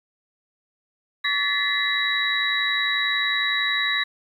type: tone cluster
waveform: sine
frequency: 1140 / 1737 / 1918 / 2029 / 3888 Hz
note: C#6 / A6 / A#6 / B6 / B7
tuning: +48 / -23 / +49 / +46 / -28 cents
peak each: -31 / -26 / -29 / -27 / -24 dBFS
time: 1.24-4.04 s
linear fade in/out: 10 ms
effects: 9-bit